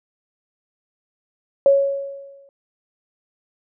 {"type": "tone with exponential decay", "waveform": "sine", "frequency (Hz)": 554.4, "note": "C#5", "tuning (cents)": 0, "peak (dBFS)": -8, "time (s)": [1.66, 2.49], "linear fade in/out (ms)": 1, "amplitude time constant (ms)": 180, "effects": []}